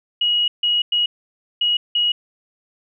sine tone bursts at uneven times, 2900 Hz, F#7, 35 cents flat, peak -15 dBFS, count 5, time 0.21-0.48 / 0.63-0.82 / 0.92-1.06 / 1.61-1.77 / 1.95-2.12 s, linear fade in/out 5 ms, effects none

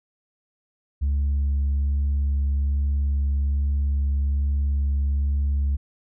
sine tone with vibrato, 70.3 Hz, C#2, 25 cents sharp, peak -17 dBFS, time 1.01-5.77 s, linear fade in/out 20 ms, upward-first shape sine, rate 1.2 Hz, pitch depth 10 cents each way, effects tanh soft clip ceiling -18 dBFS

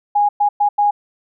sine tone bursts at uneven times, 824 Hz, G#5, 14 cents flat, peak -11 dBFS, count 4, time 0.15-0.29 / 0.4-0.49 / 0.6-0.69 / 0.78-0.91 s, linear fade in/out 10 ms, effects none

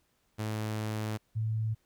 sawtooth / sine tone pair in turn, 108.1 / 110.31 Hz, A2 / A2, -30 / +5 cents, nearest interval unison, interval 35 cents, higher second, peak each -28 dBFS, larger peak neither, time 0.38-1.18 / 1.35-1.75 s, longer first, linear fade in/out 20 ms, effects pink hiss -73 dBFS RMS until 1.85 s

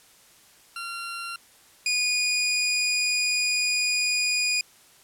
20% pulse tone pair in turn, 1377 / 2459 Hz, F6 / D#7, -25 / -21 cents, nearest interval minor seventh, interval 1004 cents, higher second, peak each -27 / -17 dBFS, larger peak second, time 0.76-1.36 / 1.86-4.61 s, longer second, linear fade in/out 2 ms, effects white hiss -55 dBFS RMS until 5.03 s + low-pass 12000 Hz 12 dB/octave

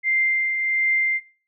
sine tone with tremolo, 2093 Hz, C7, in tune, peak -16 dBFS, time 0.03-1.21 s, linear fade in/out 50 ms, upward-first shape triangle, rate 1.4 Hz, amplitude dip 45%, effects noise-tail reverb RT60 0.4 s tail -20 dB re dry

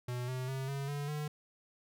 square tone with pitch steps, 123.4 / 128.27 / 133.33 / 138.59 / 144.06 / 149.75 Hz, B2 / C3 / C3 / C#3 / D3 / D3, -1 / -34 / +33 / 0 / -33 / +34 cents, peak -36 dBFS, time 0.08-1.28 s, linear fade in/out 5 ms, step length 200 ms, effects none

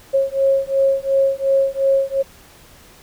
sine beating tone pair, 542 / 544.8 Hz, C#5 / C#5, -39 / -30 cents, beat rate 2.8 Hz, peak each -17 dBFS, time 0.13-2.23 s, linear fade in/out 20 ms, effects pink hiss -46 dBFS RMS until 3.02 s

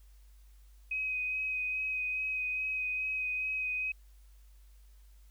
sine tone with vibrato, 2520 Hz, D#7, 21 cents sharp, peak -31 dBFS, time 0.91-3.92 s, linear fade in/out 5 ms, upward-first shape sine, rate 2.4 Hz, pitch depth 15 cents each way, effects added 50 Hz sine -54 dBFS peak until 5.3 s + white hiss -70 dBFS RMS until 5.3 s

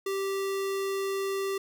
square tone, 390.6 Hz, G4, 6 cents flat, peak -29 dBFS, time 0.06-1.58 s, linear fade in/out 5 ms, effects none

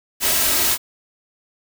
white noise with comb filter, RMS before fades -18 dBFS, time 0.2-0.78 s, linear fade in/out 50 ms, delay 3.1 ms, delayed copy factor +0.5, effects none

